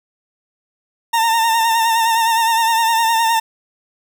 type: tone with vibrato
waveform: 40% pulse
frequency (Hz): 910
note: A#5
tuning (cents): -42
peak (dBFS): -12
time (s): 1.13-3.4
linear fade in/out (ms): 10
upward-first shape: sine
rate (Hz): 9.7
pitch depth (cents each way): 40
effects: none